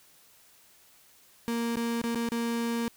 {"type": "tone with dropouts", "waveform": "35% pulse", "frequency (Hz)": 233.1, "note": "A#3", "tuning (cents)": 0, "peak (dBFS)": -26, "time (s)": [1.48, 2.88], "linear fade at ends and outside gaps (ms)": 0, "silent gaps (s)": [[1.757, 1.769], [2.016, 2.039], [2.147, 2.156], [2.288, 2.319]], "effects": ["white hiss -59 dBFS RMS until 2.96 s"]}